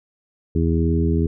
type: harmonic tone with a mistuned harmonic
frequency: 82.1 Hz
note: E2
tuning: 6 cents flat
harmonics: 1 / 2 / 3 / 4 / 5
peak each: -19 / -22 / -24 / -25 / -26 dBFS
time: 0.55-1.27 s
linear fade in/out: 5 ms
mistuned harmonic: 1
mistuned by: -26 cents
effects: none